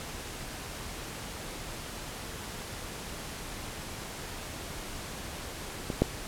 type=clicks; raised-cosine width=2 ms; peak=-18 / -8 dBFS; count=2; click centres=5.902 / 6.02 s; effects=pink hiss -40 dBFS RMS until 6.27 s + low-pass 12000 Hz 12 dB/octave